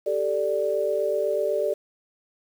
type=chord; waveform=sine; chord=G suspended second; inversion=none; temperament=equal; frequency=392 / 440 / 587.3 Hz; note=G4 / A4 / D5; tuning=0 / 0 / 0 cents; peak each=-28 / -27 / -24 dBFS; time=0.06-1.74 s; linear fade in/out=10 ms; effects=8-bit